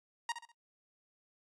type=tone with echo; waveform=sawtooth; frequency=939 Hz; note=A#5; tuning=12 cents sharp; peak=-29 dBFS; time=0.29-0.32 s; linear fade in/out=2 ms; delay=66 ms; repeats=3; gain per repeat=-9 dB; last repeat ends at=0.518 s; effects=noise-tail reverb RT60 0.1 s tail -18 dB re dry + resampled to 22050 Hz